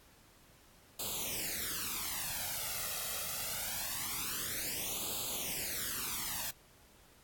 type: noise with flanger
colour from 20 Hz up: white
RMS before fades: -38 dBFS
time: 0.99-6.51 s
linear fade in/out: 5 ms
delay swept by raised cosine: 0.26 to 1.56 ms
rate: 0.24 Hz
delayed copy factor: +1
effects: pink hiss -62 dBFS RMS until 7.23 s + AAC 64 kbps